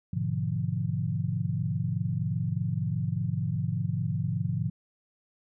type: chord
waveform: sine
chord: G# diminished seventh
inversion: none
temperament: equal with one note detuned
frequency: 103.83 / 123.47 / 146.83 / 171.81 Hz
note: G#2 / B2 / D3 / F3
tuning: 0 / 0 / 0 / -28 cents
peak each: -32 dBFS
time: 0.13-4.7 s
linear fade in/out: 5 ms
effects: none